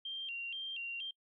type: tone with vibrato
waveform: sine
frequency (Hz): 2960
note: F#7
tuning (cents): 0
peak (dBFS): -38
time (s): 0.05-1.11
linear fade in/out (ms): 5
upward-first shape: square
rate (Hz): 2.1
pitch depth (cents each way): 120
effects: noise-tail reverb RT60 0.1 s tail -24 dB re dry